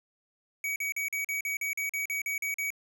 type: tone bursts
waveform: square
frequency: 2263 Hz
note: C#7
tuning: 35 cents sharp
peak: -30 dBFS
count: 13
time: 0.64-2.704 s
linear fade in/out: 2 ms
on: 120 ms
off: 42 ms
effects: none